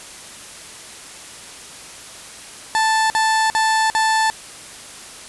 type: tone bursts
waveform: 30% pulse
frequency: 881 Hz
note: A5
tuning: 2 cents sharp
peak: -12 dBFS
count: 4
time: 2.75-4.3 s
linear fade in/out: 0 ms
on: 350 ms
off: 50 ms
effects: white hiss -37 dBFS RMS until 5.28 s + resampled to 24000 Hz